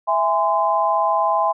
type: chord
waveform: sine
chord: E augmented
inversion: none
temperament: just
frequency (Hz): 659.3 / 824.1 / 1030.1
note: E5 / G#5 / B#5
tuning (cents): 0 / -14 / -27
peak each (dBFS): -21 / -20 / -19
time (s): 0.07-1.53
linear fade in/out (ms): 20
effects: none